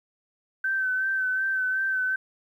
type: tone with vibrato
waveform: sine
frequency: 1537 Hz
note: G6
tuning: 35 cents flat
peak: -23 dBFS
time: 0.64-2.16 s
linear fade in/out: 5 ms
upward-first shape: sine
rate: 2.7 Hz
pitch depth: 31 cents each way
effects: 10-bit